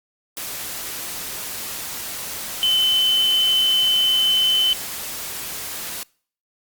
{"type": "tone in noise", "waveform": "sine", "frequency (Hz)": 3046, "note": "F#7", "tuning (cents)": 50, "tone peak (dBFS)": -15, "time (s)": [2.63, 4.73], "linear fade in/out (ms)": 0, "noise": "white", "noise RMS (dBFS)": -30, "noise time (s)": [0.37, 6.03], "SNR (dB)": 12, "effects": ["noise-tail reverb RT60 0.5 s tail -25 dB re dry", "Opus 48 kbps"]}